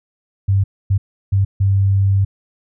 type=tone bursts at uneven times; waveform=sine; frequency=98 Hz; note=G2; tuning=in tune; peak=-11 dBFS; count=4; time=0.48-0.64 / 0.9-0.98 / 1.32-1.45 / 1.6-2.25 s; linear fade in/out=10 ms; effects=none